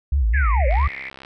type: tone with vibrato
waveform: sine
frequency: 61.74 Hz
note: B1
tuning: in tune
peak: -15 dBFS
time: 0.12-0.88 s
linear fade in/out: 5 ms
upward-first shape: sine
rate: 4.6 Hz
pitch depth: 260 cents each way
type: band-pass noise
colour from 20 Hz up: white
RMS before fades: -33 dBFS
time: 0.33-1.1 s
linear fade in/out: 10 ms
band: 1900 to 2300 Hz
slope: 96 dB/octave
type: linear two-way sweep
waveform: sine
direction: down then up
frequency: 1760 to 504 to 1217 Hz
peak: -22 dBFS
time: 0.34-0.87 s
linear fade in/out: 5 ms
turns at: 0.67 s
type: click train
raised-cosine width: 0.3 ms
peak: -22 dBFS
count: 37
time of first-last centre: 0.71-1.249 s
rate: 66.8 Hz
effects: none